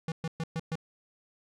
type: tone bursts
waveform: square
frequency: 162.4 Hz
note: E3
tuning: 26 cents flat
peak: -31 dBFS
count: 5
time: 0.08-0.755 s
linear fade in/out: 2 ms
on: 39 ms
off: 120 ms
effects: low-pass 7000 Hz 12 dB/octave + 12-bit